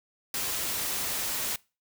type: noise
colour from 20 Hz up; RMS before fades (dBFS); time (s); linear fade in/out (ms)
white; -31; 0.34-1.56; 2
effects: noise-tail reverb RT60 0.3 s tail -23 dB re dry